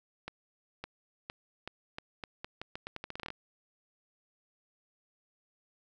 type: accelerating click train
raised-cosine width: 0.3 ms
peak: -23 dBFS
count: 19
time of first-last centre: 0.28-3.304 s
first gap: 560 ms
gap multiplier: 0.82
effects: none